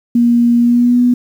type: tone with pitch glide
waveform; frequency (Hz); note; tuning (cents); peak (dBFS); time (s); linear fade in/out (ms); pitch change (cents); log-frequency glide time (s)
sine; 237.6 to 245.3; A#3 to B3; +33 to -12; -7; 0.15-1.14; 5; +55; 0.59-1.01
effects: 7-bit